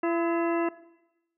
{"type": "harmonic tone with a mistuned harmonic", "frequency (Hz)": 337.3, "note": "E4", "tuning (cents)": 40, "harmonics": [1, 2, 3, 4, 5, 6, 8], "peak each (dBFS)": [-25, -31, -35, -37, -39, -41, -43], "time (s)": [0.03, 0.69], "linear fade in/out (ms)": 5, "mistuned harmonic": 4, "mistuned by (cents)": -70, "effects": ["noise-tail reverb RT60 0.9 s tail -17 dB re dry"]}